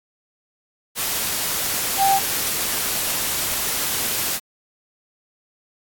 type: tone in noise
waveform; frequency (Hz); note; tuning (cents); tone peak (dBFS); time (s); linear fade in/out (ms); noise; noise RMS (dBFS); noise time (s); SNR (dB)
sine; 784; G5; 0; -14; 1.97-2.2; 50; white; -23; 0.95-4.4; +6
effects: AAC 64 kbps

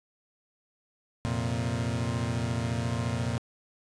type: chord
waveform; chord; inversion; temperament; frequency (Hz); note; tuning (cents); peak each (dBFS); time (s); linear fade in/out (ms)
30% pulse; F suspended fourth; none; equal; 87.31 / 116.54 / 130.81; F2 / Bb2 / C3; 0 / 0 / 0; -32 / -27 / -32; 1.25-3.38; 0
effects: resampled to 22050 Hz

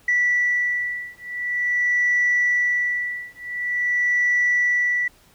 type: beating tone pair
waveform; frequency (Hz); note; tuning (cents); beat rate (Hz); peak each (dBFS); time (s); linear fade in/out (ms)
sine; 1959 / 1959.46; B6 / B6; -15 / -14; 0.46; -21; 0.08-5.08; 5
effects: tanh soft clip ceiling -12 dBFS + pink hiss -55 dBFS RMS until 5.34 s

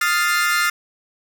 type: chord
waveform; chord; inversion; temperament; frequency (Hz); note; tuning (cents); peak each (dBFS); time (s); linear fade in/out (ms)
40% pulse; F dominant seventh; third; equal; 1244.5 / 1396.9 / 1760 / 2093; Eb6 / F6 / A6 / C7; 0 / 0 / 0 / 0; -23 / -19 / -23 / -22; 0.01-0.7; 5
effects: none

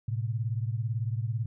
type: beating tone pair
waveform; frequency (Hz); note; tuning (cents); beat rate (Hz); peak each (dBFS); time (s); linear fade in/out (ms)
sine; 110 / 128; A2 / C3; 0 / -38; 18; -29 / -33; 0.08-1.46; 5
effects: none

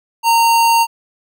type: tone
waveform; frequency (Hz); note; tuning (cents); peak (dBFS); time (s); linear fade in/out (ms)
square; 922; A#5; -19; -10; 0.23-0.87; 50
effects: none

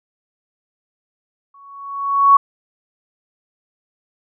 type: tone with exponential growth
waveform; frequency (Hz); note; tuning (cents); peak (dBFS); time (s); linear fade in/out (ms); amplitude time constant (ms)
sine; 1115; C#6; +10; -4; 1.54-2.37; 5; 180
effects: none

